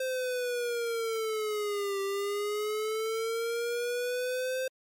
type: linear two-way sweep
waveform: square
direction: down then up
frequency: 522 to 392 to 522 Hz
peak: -30 dBFS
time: 0-4.68 s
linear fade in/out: 5 ms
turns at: 2.01 s
effects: MP3 64 kbps